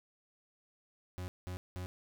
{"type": "tone bursts", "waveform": "40% pulse", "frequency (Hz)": 90.9, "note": "F#2", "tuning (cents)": -30, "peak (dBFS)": -38, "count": 3, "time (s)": [1.18, 1.86], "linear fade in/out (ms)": 0, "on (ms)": 100, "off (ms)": 190, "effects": []}